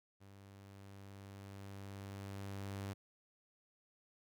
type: tone with level ramp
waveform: sawtooth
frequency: 98.7 Hz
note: G2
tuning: 12 cents sharp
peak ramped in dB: -53 to -37 dBFS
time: 0.2-2.94 s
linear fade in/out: 20 ms
effects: none